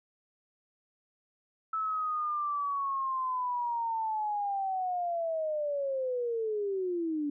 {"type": "linear sweep", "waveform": "sine", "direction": "down", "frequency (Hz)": [1312, 284.8], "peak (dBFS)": -29, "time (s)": [1.73, 7.3], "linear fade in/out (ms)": 5, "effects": []}